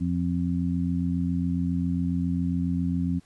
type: harmonic tone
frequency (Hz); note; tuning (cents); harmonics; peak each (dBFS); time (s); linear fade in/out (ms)
87.31; F2; 0; 1 / 2 / 3; -30 / -26 / -28; 0-3.2; 20
effects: pink hiss -61 dBFS RMS until 3.25 s + resampled to 24000 Hz